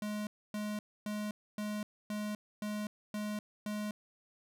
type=tone bursts; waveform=square; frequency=210 Hz; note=G#3; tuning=19 cents sharp; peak=-36 dBFS; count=8; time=0.02-3.91 s; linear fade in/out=2 ms; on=250 ms; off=270 ms; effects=none